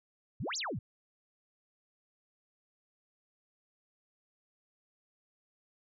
sine exponential two-way sweep, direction up then down, 87.31 to 7510 to 87.31 Hz, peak -34 dBFS, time 0.4-0.79 s, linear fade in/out 5 ms, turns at 0.57 s, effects none

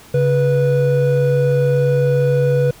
triangle tone pair together, 138.9 / 490.4 Hz, C#3 / B4, +4 / -12 cents, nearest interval octave + minor seventh, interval 2184 cents, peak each -13 / -13 dBFS, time 0.14-2.71 s, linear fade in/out 5 ms, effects pink hiss -43 dBFS RMS until 2.8 s

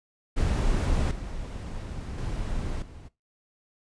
brown noise with level steps, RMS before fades -24 / -35 / -31 / -44 dBFS, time 0.36-3.09 s, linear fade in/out 20 ms, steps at 1.11 / 2.18 / 2.82 s, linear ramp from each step 2 ms, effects noise-tail reverb RT60 0.2 s tail -18 dB re dry + resampled to 22050 Hz

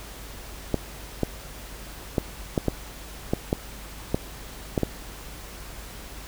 clicks, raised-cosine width 2 ms, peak -8 dBFS, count 10, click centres 0.743 / 1.233 / 2.182 / 2.578 / 2.683 / 3.335 / 3.529 / 4.145 / 4.778 / 4.833 s, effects added 50 Hz sine -42 dBFS peak until 6.27 s + pink hiss -42 dBFS RMS until 6.27 s

